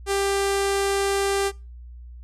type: tone with low-pass filter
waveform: sawtooth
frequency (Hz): 395.5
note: G4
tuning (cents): +15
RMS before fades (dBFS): -23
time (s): 0.06-1.52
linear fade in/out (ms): 50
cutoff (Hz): 9500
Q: 1.7
effects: noise-tail reverb RT60 0.3 s tail -24 dB re dry + added 60 Hz sine -38 dBFS peak until 2.23 s